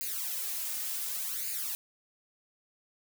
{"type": "noise with flanger", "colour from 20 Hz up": "blue", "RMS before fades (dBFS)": -35, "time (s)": [0.01, 1.75], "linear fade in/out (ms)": 0, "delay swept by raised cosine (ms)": [0.43, 3.33], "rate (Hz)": 0.68, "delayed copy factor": 0.8, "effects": []}